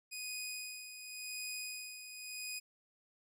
15% pulse tone with tremolo, 2489 Hz, D#7, in tune, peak -33 dBFS, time 0.11-2.6 s, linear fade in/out 20 ms, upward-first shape sine, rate 0.9 Hz, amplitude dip 60%, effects none

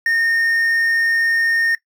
triangle tone with quantisation, 1834 Hz, A#6, 29 cents flat, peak -13 dBFS, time 0.06-1.75 s, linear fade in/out 2 ms, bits 7, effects noise-tail reverb RT60 0.1 s tail -17 dB re dry

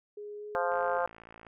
sine tone with pitch glide, 415.3 to 419.2 Hz, G#4 to G#4, 0 to +16 cents, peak -39 dBFS, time 0.17-0.98 s, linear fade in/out 5 ms, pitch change +16 cents, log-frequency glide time 0.38-0.46 s
harmonic tone, 174.7 Hz, F3, 1 cent sharp, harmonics 3 / 4 / 5 / 6 / 7 / 8 / 9, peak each -31 / -33 / -35 / -37 / -38 / -39 / -40 dBFS, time 0.55-1.06 s, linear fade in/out 0 ms
click train, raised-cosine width 0.5 ms, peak -34 dBFS, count 43, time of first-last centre 0.72-1.467 s, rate 56.2 Hz
effects none

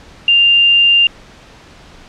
sine tone, 2794 Hz, F7, in tune, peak -6 dBFS, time 0.28-1.07 s, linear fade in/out 2 ms, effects pink hiss -40 dBFS RMS until 2.08 s + low-pass 5000 Hz 12 dB/octave

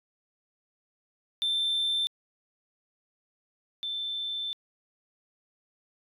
sine tone pair in turn, 3559 / 3543 Hz, A7 / A7, +19 / +11 cents, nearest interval unison, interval 8 cents, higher first, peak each -23 / -30 dBFS, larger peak first, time 1.42-2.07 / 3.83-4.53 s, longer second, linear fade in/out 0 ms, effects tanh soft clip ceiling -23 dBFS

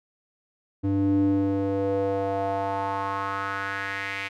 square tone with band-pass filter sweep, 98.2 Hz, G2, 4 cents sharp, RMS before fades -26 dBFS, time 0.83-4.29 s, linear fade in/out 20 ms, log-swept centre 230 to 2300 Hz, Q 3.3, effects none

